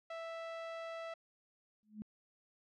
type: tone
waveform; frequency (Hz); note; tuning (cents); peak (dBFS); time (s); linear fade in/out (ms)
sawtooth; 659.3; E5; 0; -38; 0.1-1.14; 5
type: tone with exponential growth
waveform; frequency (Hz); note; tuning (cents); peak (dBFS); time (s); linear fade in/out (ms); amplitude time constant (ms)
sine; 213; G#3; +44; -38; 1.83-2.02; 0; 40
effects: low-pass 3000 Hz 12 dB/octave